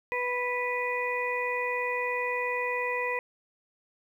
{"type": "harmonic tone", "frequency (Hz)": 493, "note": "B4", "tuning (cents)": -3, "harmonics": [1, 2, 4, 5], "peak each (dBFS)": [-32, -33, -32, -35], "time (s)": [0.12, 3.19], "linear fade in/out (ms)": 0, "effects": ["10-bit"]}